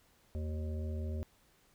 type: harmonic tone with a mistuned harmonic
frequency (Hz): 76.4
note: D#2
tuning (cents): -31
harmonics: 1 / 3 / 5 / 7 / 8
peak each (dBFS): -35 / -45 / -49 / -52 / -53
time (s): 0.35-1.23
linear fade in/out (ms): 0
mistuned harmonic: 1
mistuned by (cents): +110
effects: pink hiss -68 dBFS RMS until 1.74 s